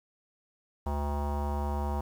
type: tone with low-pass filter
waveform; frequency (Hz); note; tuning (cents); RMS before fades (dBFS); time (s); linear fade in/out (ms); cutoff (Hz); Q
square; 72.5; D2; -22; -31; 0.86-2.01; 5; 900; 5.2
effects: 9-bit